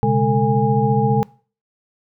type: tone cluster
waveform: sine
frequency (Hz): 124.7 / 139.4 / 208.2 / 448.1 / 819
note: B2 / C#3 / G#3 / A4 / G#5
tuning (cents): +17 / +10 / +5 / +32 / -24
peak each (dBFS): -20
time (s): 0.03-1.23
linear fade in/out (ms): 0
effects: noise-tail reverb RT60 0.4 s tail -22 dB re dry